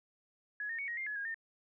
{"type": "tone with pitch steps", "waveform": "sine", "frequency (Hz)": [1683, 1833, 2230, 1884, 2110, 1698, 1632, 1816], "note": ["G#6", "A#6", "C#7", "A#6", "C7", "G#6", "G#6", "A#6"], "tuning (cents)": [23, -30, 10, 18, 14, 38, -31, -46], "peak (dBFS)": -36, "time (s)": [0.6, 1.344], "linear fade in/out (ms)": 2, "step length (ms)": 93, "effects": []}